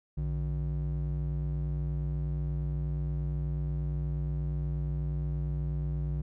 triangle ring-modulated tone, 105.1 Hz, G#2, 21 cents sharp, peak -24 dBFS, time 0.17-6.22 s, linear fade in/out 10 ms, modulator 44.2 Hz, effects none

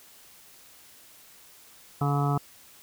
harmonic tone, 142.9 Hz, D3, 47 cents flat, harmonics 1 / 2 / 3 / 5 / 6 / 7 / 8 / 9, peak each -24 / -33 / -35 / -32 / -38 / -38 / -37 / -34 dBFS, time 2.01-2.38 s, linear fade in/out 5 ms, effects white hiss -53 dBFS RMS until 2.82 s

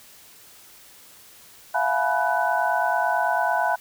sine tone cluster, 671 / 720 / 847 / 983 / 1497 Hz, E5 / F#5 / G#5 / B5 / F#6, +31 / -47 / +34 / -8 / +20 cents, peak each -26 dBFS, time 1.74-3.76 s, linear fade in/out 10 ms, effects white hiss -49 dBFS RMS until 3.8 s

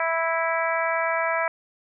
harmonic tone, 329 Hz, E4, 3 cents flat, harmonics 2 / 3 / 4 / 5 / 6 / 7, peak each -26 / -28 / -29 / -30 / -31 / -31 dBFS, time 0-1.48 s, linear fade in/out 2 ms, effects none

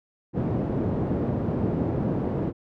pink band-pass noise, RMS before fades -26 dBFS, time 0.33-2.53 s, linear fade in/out 50 ms, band 110 to 410 Hz, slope 12 dB/octave, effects none

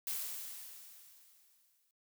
blue noise with exponential decay, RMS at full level -37 dBFS, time 0.07-1.91 s, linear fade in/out 2 ms, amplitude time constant 400 ms, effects noise-tail reverb RT60 0.1 s tail -23 dB re dry

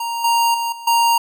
square tone with level steps, 932.3 Hz, A#5, in tune, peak -22 / -14 / -20 / -32 / -13 dBFS, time 0-1.18 s, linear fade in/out 5 ms, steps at 0.24 / 0.54 / 0.72 / 0.87 s, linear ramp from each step 5 ms, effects none

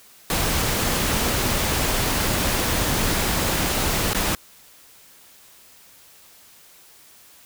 pink noise with dropouts, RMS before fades -22 dBFS, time 0.3-4.35 s, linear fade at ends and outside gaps 1 ms, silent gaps 4.133-4.147 s, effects white hiss -50 dBFS RMS until 7.45 s

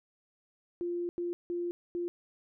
sine tone bursts at uneven times, 348.3 Hz, F4, 5 cents flat, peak -31 dBFS, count 4, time 0.81-1.09 / 1.18-1.33 / 1.5-1.71 / 1.95-2.08 s, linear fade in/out 0 ms, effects none

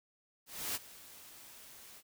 white noise with ADSR envelope, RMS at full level -36 dBFS, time 0.46-2.03 s, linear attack 290 ms, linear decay 31 ms, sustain -18 dB, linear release 55 ms, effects none

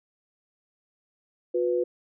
sine tone pair together, 359 / 495.4 Hz, F4 / B4, +48 / +5 cents, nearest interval tritone, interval 557 cents, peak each -25 dBFS, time 1.54-1.84 s, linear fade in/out 10 ms, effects none

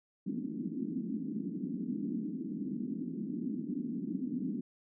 white band-pass noise, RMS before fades -37 dBFS, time 0.26-4.61 s, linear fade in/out 10 ms, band 180 to 300 Hz, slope 48 dB/octave, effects none

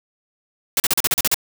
white noise bursts, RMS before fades -17 dBFS, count 9, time 0.77-1.344 s, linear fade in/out 2 ms, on 30 ms, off 38 ms, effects none

